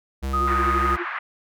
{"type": "tone", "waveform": "square", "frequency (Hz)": 67.1, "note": "C2", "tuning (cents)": 44, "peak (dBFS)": -25, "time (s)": [0.22, 0.97], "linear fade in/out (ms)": 20}
{"type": "tone with tremolo", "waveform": "sine", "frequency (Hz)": 349.2, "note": "F4", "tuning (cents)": 0, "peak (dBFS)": -24, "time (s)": [0.33, 1.06], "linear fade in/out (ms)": 50, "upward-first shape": "triangle", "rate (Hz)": 12, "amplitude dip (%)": 100}
{"type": "tone with vibrato", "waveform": "sine", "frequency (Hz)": 1244.5, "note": "D#6", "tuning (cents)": 0, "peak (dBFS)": -20, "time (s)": [0.33, 0.96], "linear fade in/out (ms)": 10, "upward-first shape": "sine", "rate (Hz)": 10, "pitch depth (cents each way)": 12}
{"type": "band-pass noise", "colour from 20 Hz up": "pink", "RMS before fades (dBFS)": -30, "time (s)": [0.47, 1.19], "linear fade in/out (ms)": 5, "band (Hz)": [1100, 1900], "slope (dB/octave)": 24}
{"effects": []}